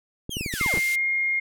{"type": "clicks", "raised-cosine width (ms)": 3, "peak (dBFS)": -18, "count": 9, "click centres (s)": [0.294, 0.369, 0.41, 0.462, 0.539, 0.612, 0.662, 0.74, 0.774]}
{"type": "linear sweep", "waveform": "sawtooth", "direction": "down", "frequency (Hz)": [3346, 87.5], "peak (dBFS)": -27, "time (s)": [0.3, 0.8], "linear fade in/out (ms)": 20}
{"type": "band-pass noise", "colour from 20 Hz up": "white", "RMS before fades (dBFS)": -35, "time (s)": [0.52, 0.96], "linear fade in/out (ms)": 10, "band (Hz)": [1900, 13000], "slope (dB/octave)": 24}
{"type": "tone with pitch glide", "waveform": "sine", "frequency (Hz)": [2114, 2132], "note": ["C7", "C7"], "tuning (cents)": [17, 32], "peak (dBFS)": -21, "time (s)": [0.6, 1.4], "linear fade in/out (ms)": 10, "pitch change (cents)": 15, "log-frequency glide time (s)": [0.93, 1.01]}
{"effects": []}